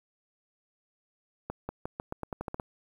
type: accelerating click train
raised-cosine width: 1 ms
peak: -20 dBFS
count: 11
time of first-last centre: 1.5-2.598 s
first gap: 190 ms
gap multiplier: 0.87
effects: 9-bit